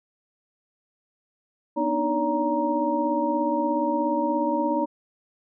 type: tone cluster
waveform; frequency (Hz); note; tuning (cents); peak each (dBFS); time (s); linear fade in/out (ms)
sine; 244.6 / 291.8 / 308.7 / 571 / 937; B3 / D4 / D#4 / D5 / A#5; -16 / -11 / -14 / -49 / +9; -30 / -33 / -26 / -27 / -26; 1.76-4.86; 20
effects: none